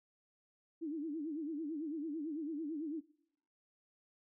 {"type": "tone with vibrato", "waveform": "sine", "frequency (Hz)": 307.4, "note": "D#4", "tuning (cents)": -21, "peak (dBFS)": -37, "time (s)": [0.81, 3.01], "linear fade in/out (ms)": 20, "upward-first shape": "sine", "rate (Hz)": 9, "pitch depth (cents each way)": 140, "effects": ["noise-tail reverb RT60 0.8 s tail -23 dB re dry"]}